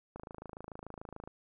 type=click train; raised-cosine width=1 ms; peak=-30 dBFS; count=31; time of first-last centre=0.16-1.275 s; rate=26.9 Hz; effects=none